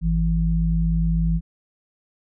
sine tone pair together, 51.91 / 164.81 Hz, G#1 / E3, 0 / 0 cents, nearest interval octave + minor sixth, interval 2000 cents, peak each -20 dBFS, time 0.01-1.41 s, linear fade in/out 50 ms, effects none

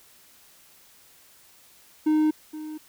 triangle tone with echo, 308.4 Hz, D#4, 15 cents flat, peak -16 dBFS, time 2.06-2.31 s, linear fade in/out 10 ms, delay 470 ms, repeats 1, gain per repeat -15 dB, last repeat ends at 2.78 s, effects white hiss -55 dBFS RMS until 2.88 s

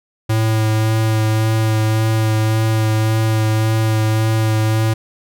square tone with vibrato, 110 Hz, A2, in tune, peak -14 dBFS, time 0.29-4.94 s, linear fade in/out 10 ms, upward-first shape sine, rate 1.8 Hz, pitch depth 14 cents each way, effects none

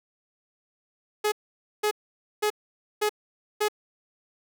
sawtooth tone bursts, 421.7 Hz, G#4, 26 cents sharp, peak -18 dBFS, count 5, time 1.24-3.685 s, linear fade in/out 10 ms, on 81 ms, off 510 ms, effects none

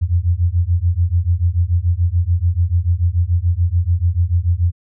sine beating tone pair, 83.8 / 90.7 Hz, E2 / F#2, +29 / -34 cents, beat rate 6.9 Hz, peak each -16 dBFS, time 0.01-4.72 s, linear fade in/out 20 ms, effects none

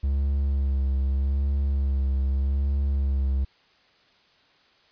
triangle tone with vibrato, 68.4 Hz, C#2, 23 cents flat, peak -19 dBFS, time 0.03-3.45 s, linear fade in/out 10 ms, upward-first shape sine, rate 0.82 Hz, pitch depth 34 cents each way, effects white hiss -60 dBFS RMS until 4.91 s + resampled to 11025 Hz

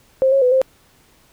sine tone with pitch steps, 528 / 545 / 499.9 / 525 Hz, C5 / C#5 / B4 / C5, +16 / -29 / +21 / +6 cents, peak -11 dBFS, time 0.22-0.616 s, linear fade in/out 0 ms, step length 99 ms, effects pink hiss -54 dBFS RMS until 1.32 s

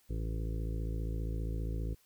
harmonic tone, 55 Hz, A1, in tune, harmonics 1 / 2 / 3 / 5 / 6 / 7 / 8 / 9, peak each -34 / -40 / -44 / -48 / -50 / -51 / -52 / -53 dBFS, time 0.09-1.95 s, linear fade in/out 20 ms, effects white hiss -68 dBFS RMS until 2.05 s

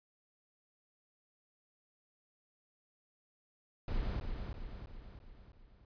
brown noise with echo, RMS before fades -35 dBFS, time 3.88-4.2 s, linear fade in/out 2 ms, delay 330 ms, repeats 5, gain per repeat -5 dB, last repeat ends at 5.85 s, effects resampled to 11025 Hz

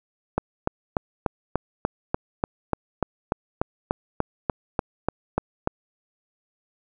click train, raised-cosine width 1 ms, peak -7 dBFS, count 19, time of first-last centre 0.38-5.674 s, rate 3.4 Hz, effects none

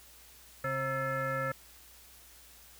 sine tone with frequency modulation, 932.3 Hz, A#5, in tune, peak -30 dBFS, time 0.64-1.52 s, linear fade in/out 5 ms, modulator 398 Hz, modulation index 2.2, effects added 60 Hz sine -62 dBFS peak until 2.79 s + white hiss -56 dBFS RMS until 2.79 s

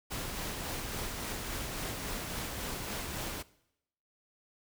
pink noise with tremolo, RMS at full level -37 dBFS, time 0.1-3.43 s, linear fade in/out 20 ms, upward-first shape sine, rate 3.6 Hz, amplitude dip 25%, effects noise-tail reverb RT60 0.8 s tail -20 dB re dry

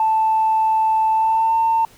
sine tone with pitch glide, 880 to 900 Hz, A5 to A5, 0 to +39 cents, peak -13 dBFS, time 0-1.85 s, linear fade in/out 2 ms, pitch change +39 cents, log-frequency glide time 1.12-1.55 s, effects tanh soft clip ceiling -9 dBFS + pink hiss -49 dBFS RMS until 1.97 s

